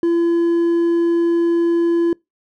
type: tone with hard clipping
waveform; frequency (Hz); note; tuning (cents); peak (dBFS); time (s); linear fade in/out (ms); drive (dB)
triangle; 339; E4; +49; -14; 0.03-2.13; 2; 5
effects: noise-tail reverb RT60 0.2 s tail -26 dB re dry